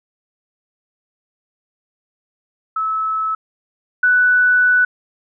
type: tone pair in turn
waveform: sine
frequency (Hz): 1300 / 1486.7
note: E6 / F#6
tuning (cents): -24 / +8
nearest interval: major second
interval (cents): 232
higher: second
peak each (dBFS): -17 / -10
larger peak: second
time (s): 2.76-3.35 / 4.03-4.85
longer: second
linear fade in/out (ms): 5
effects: none